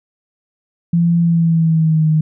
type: tone with pitch glide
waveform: sine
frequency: 170 to 155.89 Hz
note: F3 to D#3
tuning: -46 to +4 cents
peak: -10 dBFS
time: 0.93-2.21 s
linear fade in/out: 5 ms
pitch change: -150 cents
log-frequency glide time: 1.2-2.08 s
effects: none